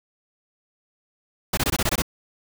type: noise bursts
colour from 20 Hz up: pink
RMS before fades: -22 dBFS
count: 8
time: 1.53-2.021 s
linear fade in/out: 5 ms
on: 43 ms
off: 21 ms
effects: none